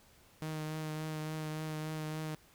sawtooth tone with vibrato, 155.56 Hz, D#3, in tune, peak -33 dBFS, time 0.42-2.35 s, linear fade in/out 0 ms, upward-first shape triangle, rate 3.5 Hz, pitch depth 19 cents each way, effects pink hiss -63 dBFS RMS until 2.54 s

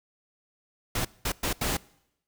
pink noise bursts at uneven times, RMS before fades -28 dBFS, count 4, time 0.95-1.05 / 1.25-1.32 / 1.43-1.53 / 1.61-1.77 s, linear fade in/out 5 ms, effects noise-tail reverb RT60 0.8 s tail -23 dB re dry

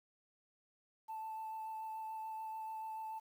sine tone with vibrato, 880 Hz, A5, in tune, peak -40 dBFS, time 1.08-3.2 s, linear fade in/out 20 ms, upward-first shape sine, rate 6.9 Hz, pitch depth 11 cents each way, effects tanh soft clip ceiling -38 dBFS + 11-bit

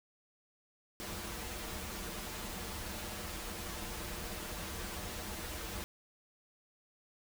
pink noise with comb filter, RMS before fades -42 dBFS, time 1-5.84 s, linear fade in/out 0 ms, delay 7.4 ms, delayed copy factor -0.7, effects none

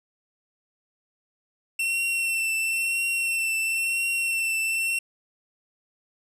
45% pulse tone with vibrato, 2703 Hz, E7, 43 cents sharp, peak -23 dBFS, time 1.79-4.99 s, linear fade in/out 5 ms, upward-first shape triangle, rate 0.98 Hz, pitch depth 28 cents each way, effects resampled to 32000 Hz

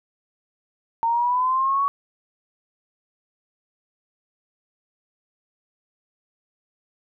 sine linear sweep, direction up, 911 to 1130 Hz, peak -18 dBFS, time 1.03-1.88 s, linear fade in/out 0 ms, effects none

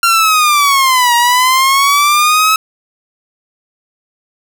sawtooth linear two-way sweep, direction down then up, 1384 to 944 to 1296 Hz, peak -4 dBFS, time 0.03-2.56 s, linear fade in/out 2 ms, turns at 1.15 s, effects none

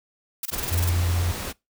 blue noise bursts, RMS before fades -28 dBFS, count 10, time 0.43-0.896 s, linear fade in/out 5 ms, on 25 ms, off 24 ms
pink noise, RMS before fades -32 dBFS, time 0.51-1.53 s, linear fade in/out 20 ms
sine tone, 87.31 Hz, F2, in tune, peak -20 dBFS, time 0.71-1.32 s, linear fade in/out 10 ms
effects noise-tail reverb RT60 0.2 s tail -23 dB re dry

